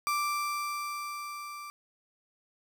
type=tone with level ramp; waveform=35% pulse; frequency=1174.7 Hz; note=D6; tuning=in tune; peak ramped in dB=-25 to -39 dBFS; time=0.07-1.7 s; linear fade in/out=0 ms; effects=none